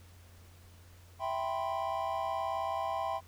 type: chord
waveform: triangle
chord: C major seventh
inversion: first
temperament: equal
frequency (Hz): 659.3 / 784 / 987.8 / 1046.5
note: E5 / G5 / B5 / C6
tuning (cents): 0 / 0 / 0 / 0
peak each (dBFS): -35 / -34 / -37 / -37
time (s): 1.19-3.21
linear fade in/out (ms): 50
effects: added 88 Hz sine -54 dBFS peak until 3.27 s + pink hiss -61 dBFS RMS until 3.27 s